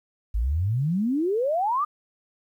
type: exponential sweep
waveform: sine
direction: up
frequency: 50 to 1247 Hz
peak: -21 dBFS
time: 0.34-1.85 s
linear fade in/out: 10 ms
effects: 10-bit